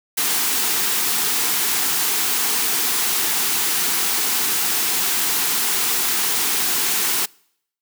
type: band-stop noise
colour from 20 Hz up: white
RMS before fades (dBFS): -20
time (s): 0.17-7.26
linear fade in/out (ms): 10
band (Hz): 490 to 690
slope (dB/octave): 96
effects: noise-tail reverb RT60 0.7 s tail -26 dB re dry + high-pass 200 Hz 12 dB/octave